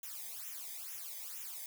blue noise with flanger, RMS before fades -45 dBFS, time 0.03-1.66 s, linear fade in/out 2 ms, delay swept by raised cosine 0.22 to 0.73 ms, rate 2.2 Hz, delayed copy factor -1, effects none

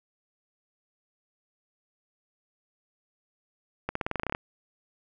accelerating click train, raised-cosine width 0.5 ms, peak -14 dBFS, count 12, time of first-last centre 3.89-4.349 s, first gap 64 ms, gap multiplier 0.91, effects none

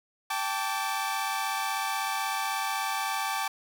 sawtooth chord, G suspended second, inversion none, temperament equal with one note detuned, 784 / 880 / 1157.8 Hz, G5 / A5 / D6, 0 / 0 / -25 cents, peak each -29 dBFS, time 0.3-3.48 s, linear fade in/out 5 ms, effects none

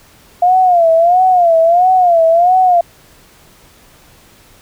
sine tone with vibrato, 698.5 Hz, F5, in tune, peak -6 dBFS, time 0.42-2.81 s, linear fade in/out 5 ms, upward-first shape sine, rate 1.5 Hz, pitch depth 120 cents each way, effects pink hiss -45 dBFS RMS until 4.61 s

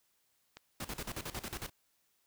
click, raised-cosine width 0.2 ms, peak -30 dBFS, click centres 0.57 s
pink noise with tremolo, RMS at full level -40 dBFS, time 0.8-1.7 s, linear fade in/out 5 ms, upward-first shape square, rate 11 Hz, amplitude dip 80%
effects white hiss -75 dBFS RMS until 2.26 s

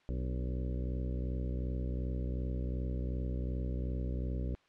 harmonic tone with a mistuned harmonic, 62.7 Hz, B1, 27 cents sharp, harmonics 1 / 2 / 3 / 4 / 5 / 6 / 7 / 8 / 9, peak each -34 / -40 / -44 / -46 / -48 / -50 / -51 / -52 / -53 dBFS, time 0.09-4.55 s, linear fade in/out 0 ms, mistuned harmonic 5, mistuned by -60 cents, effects white hiss -68 dBFS RMS until 4.68 s + low-pass 3000 Hz 12 dB/octave

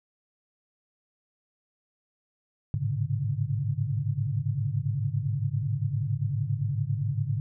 sine tone cluster, 102.9 / 110.3 / 135.3 / 145.6 Hz, G#2 / A2 / C#3 / D3, -16 / +5 / -42 / -15 cents, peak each -31 dBFS, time 2.74-7.4 s, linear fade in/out 0 ms, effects none

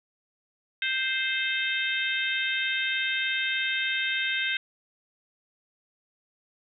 harmonic tone, 523.3 Hz, C5, in tune, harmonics 3 / 4 / 5 / 6 / 7, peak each -30 / -31 / -32 / -33 / -33 dBFS, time 0.82-4.57 s, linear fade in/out 2 ms, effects none

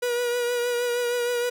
45% pulse tone with vibrato, 483.9 Hz, B4, 35 cents flat, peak -23 dBFS, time 0.02-1.5 s, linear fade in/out 10 ms, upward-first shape triangle, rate 6.4 Hz, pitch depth 31 cents each way, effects none

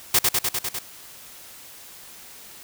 white noise with echo, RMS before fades -17 dBFS, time 0.14-0.19 s, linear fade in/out 5 ms, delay 100 ms, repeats 6, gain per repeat -2 dB, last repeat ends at 0.79 s, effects white hiss -44 dBFS RMS until 2.63 s

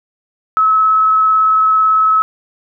sine tone with vibrato, 1292 Hz, E6, 35 cents flat, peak -8 dBFS, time 0.57-2.22 s, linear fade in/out 0 ms, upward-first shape triangle, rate 18 Hz, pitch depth 11 cents each way, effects none

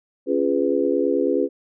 sine chord, C# dominant seventh, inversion none, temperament just, 277.2 / 346.5 / 415.8 / 498.9 Hz, C#4 / E#4 / G#4 / B4, 0 / -14 / +2 / +17 cents, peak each -23 dBFS, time 0.26-1.49 s, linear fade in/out 50 ms, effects none

